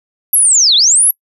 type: linear two-way sweep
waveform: sine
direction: down then up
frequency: 11660 to 3307 to 11660 Hz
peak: -6 dBFS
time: 0.33-1.11 s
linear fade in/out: 5 ms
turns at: 0.75 s
effects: noise-tail reverb RT60 0.1 s tail -26 dB re dry